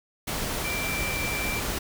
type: tone in noise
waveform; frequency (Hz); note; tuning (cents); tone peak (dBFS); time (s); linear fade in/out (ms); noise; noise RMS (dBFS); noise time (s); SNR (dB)
sine; 2349; D7; 0; -30; 0.64-1.6; 10; pink; -30; 0.27-1.79; -3
effects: none